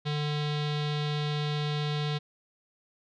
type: tone with low-pass filter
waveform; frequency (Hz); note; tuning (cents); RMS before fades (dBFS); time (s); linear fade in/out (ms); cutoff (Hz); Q
square; 148.7; D3; +22; -30; 0.05-2.19; 20; 3800; 4.3
effects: none